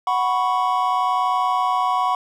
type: chord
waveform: triangle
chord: F# suspended fourth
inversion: none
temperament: equal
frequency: 740 / 987.8 / 1108.7 Hz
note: F#5 / B5 / C#6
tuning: 0 / 0 / 0 cents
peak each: -20 dBFS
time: 0.07-2.15 s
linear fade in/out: 2 ms
effects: none